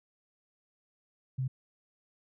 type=tone; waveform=sine; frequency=130.6 Hz; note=C3; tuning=3 cents flat; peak=-29 dBFS; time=1.38-1.48 s; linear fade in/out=10 ms; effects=none